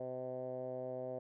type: tone with low-pass filter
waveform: 10% pulse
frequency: 127.9 Hz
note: C3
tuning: 39 cents flat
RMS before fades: -42 dBFS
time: 0-1.19 s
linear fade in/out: 5 ms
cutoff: 590 Hz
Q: 6
effects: none